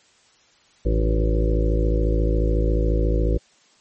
harmonic tone with a mistuned harmonic, 54.1 Hz, A1, 29 cents flat, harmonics 1 / 2 / 3 / 5 / 6 / 7 / 8 / 9 / 10, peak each -18 / -28 / -29 / -32 / -29 / -29 / -38 / -28 / -34 dBFS, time 0.85-3.38 s, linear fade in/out 10 ms, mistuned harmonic 10, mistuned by +37 cents, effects white hiss -57 dBFS RMS until 3.8 s + MP3 32 kbps

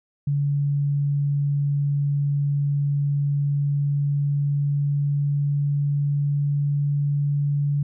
sine tone with pitch glide, 142.8 to 143.71 Hz, D3 to D3, -48 to -37 cents, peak -19 dBFS, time 0.27-7.83 s, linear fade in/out 5 ms, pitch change +11 cents, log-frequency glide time 3.3-6.67 s, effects none

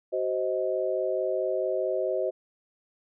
sine chord, C diminished, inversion second, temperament just, 376.7 / 523.3 / 627.9 Hz, Gb4 / C5 / Eb5, +31 / 0 / +16 cents, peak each -30 / -29 / -29 dBFS, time 0.12-2.31 s, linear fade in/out 20 ms, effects none

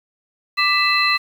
sine tone cluster, 1176 / 1989 / 2634 / 4088 Hz, D6 / B6 / E7 / C8, +2 / +12 / -2 / -41 cents, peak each -20 dBFS, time 0.57-1.18 s, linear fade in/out 20 ms, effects 7-bit

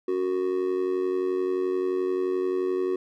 triangle tone with amplitude modulation, 370 Hz, F#4, in tune, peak -18 dBFS, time 0.08-2.96 s, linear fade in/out 5 ms, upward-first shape sine, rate 91.5 Hz, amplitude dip 75%, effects none

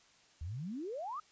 sine exponential sweep, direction up, 72.5 to 1297 Hz, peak -38 dBFS, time 0.41-1.2 s, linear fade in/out 5 ms, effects white hiss -65 dBFS RMS until 1.31 s + resampled to 16000 Hz

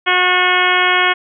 harmonic tone with a mistuned harmonic, 363.7 Hz, F#4, 30 cents flat, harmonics 1 / 2 / 3 / 4 / 5 / 6 / 7 / 8 / 9, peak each -22 / -20 / -18 / -18 / -19 / -17 / -23 / -22 / -22 dBFS, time 0.06-1.14 s, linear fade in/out 20 ms, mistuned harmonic 5, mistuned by -25 cents, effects none

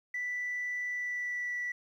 sine tone with pitch glide, 1975.5 to 1958.5 Hz, B6 to B6, 0 to -15 cents, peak -31 dBFS, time 0.14-1.72 s, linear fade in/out 5 ms, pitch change -15 cents, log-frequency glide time 0.87-1.55 s, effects tanh soft clip ceiling -29 dBFS + 11-bit

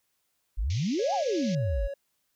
sine exponential two-way sweep, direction up then down, 41.2 to 860 to 41.2 Hz, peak -25 dBFS, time 0.57-1.88 s, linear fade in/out 20 ms, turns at 1.14 s
white band-pass noise, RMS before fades -43 dBFS, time 0.7-1.55 s, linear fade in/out 2 ms, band 2000 to 6500 Hz, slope 96 dB/octave
triangle tone with pitch glide, 554.4 to 557.6 Hz, C#5 to C#5, 0 to +10 cents, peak -31 dBFS, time 0.99-1.94 s, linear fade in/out 5 ms, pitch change +10 cents, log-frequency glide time 1.18-1.59 s
effects white hiss -75 dBFS RMS until 2.35 s

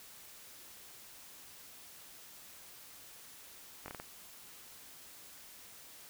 slowing click train, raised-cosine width 0.5 ms, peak -28 dBFS, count 5, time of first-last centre 3.86-3.999 s, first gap 21 ms, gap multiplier 1.35, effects white hiss -54 dBFS RMS until 6.09 s

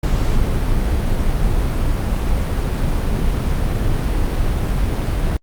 brown noise, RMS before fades -17 dBFS, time 0.03-5.37 s, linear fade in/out 5 ms, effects Opus 48 kbps

